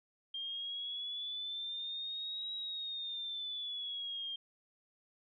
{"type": "exponential two-way sweep", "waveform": "sine", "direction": "up then down", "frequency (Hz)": [3196, 3851, 3196], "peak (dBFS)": -38, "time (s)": [0.34, 4.36], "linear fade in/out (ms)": 5, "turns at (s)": 2.53, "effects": []}